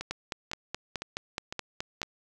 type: two click trains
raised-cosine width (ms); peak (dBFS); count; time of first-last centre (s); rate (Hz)
0.2; -18 / -15; 5 / 10; 0.01-2.03 / 0.11-2.017; 1.98 / 4.72
effects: none